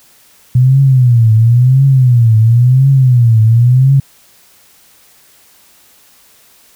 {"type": "tone with vibrato", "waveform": "sine", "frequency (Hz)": 122.8, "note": "B2", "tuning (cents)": -9, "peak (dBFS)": -4, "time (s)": [0.55, 4], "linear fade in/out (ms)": 5, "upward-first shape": "triangle", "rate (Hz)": 0.96, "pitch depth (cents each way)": 210, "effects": ["white hiss -46 dBFS RMS until 6.75 s"]}